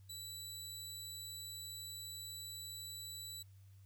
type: tone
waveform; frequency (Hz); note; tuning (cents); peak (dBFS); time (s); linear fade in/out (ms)
20% pulse; 3951; B7; 0; -40; 0.09-3.43; 10
effects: added 97 Hz sine -57 dBFS peak until 3.85 s + white hiss -75 dBFS RMS until 3.85 s